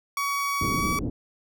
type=tone with pitch glide; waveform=30% pulse; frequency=1128 to 1140.4 Hz; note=C#6 to C#6; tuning=+30 to +49 cents; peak=-22 dBFS; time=0.17-0.99 s; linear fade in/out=2 ms; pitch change=+19 cents; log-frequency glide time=0.77-0.86 s
type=low-pass noise; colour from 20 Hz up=white; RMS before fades=-29 dBFS; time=0.61-1.1 s; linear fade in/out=2 ms; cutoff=350 Hz; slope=24 dB/octave
effects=none